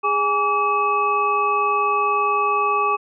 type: tone cluster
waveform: sine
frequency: 412.2 / 829 / 1151 / 2570 Hz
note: G#4 / G#5 / D6 / E7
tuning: -13 / -3 / -35 / -45 cents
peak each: -25 / -25 / -18 / -27 dBFS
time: 0.03-2.97 s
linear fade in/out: 20 ms
effects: none